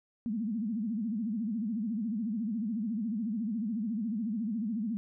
sine tone with vibrato, 219.3 Hz, A3, 6 cents flat, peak -30 dBFS, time 0.26-4.97 s, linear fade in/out 0 ms, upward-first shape sine, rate 14 Hz, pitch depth 170 cents each way, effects none

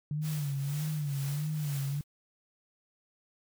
sine tone with vibrato, 146 Hz, D3, 10 cents flat, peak -30 dBFS, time 0.11-2.01 s, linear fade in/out 2 ms, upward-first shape sine, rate 1.6 Hz, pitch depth 100 cents each way
white noise with tremolo, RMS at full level -43 dBFS, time 0.21-2.04 s, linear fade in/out 50 ms, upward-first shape triangle, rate 2.1 Hz, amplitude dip 70%
effects none

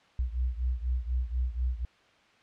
sine beating tone pair, 60.6 / 64.7 Hz, B1 / C2, -32 / -19 cents, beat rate 4.1 Hz, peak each -29 / -32 dBFS, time 0.19-1.85 s, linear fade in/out 0 ms, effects white hiss -61 dBFS RMS until 2.42 s + low-pass 3000 Hz 12 dB/octave

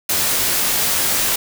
white noise with comb filter, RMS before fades -18 dBFS, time 0.09-1.36 s, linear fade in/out 5 ms, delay 20 ms, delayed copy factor -0.5, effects none

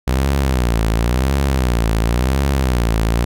sawtooth tone with vibrato, 61.74 Hz, B1, in tune, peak -10 dBFS, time 0.07-3.25 s, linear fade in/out 10 ms, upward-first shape sine, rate 0.94 Hz, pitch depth 200 cents each way, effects none

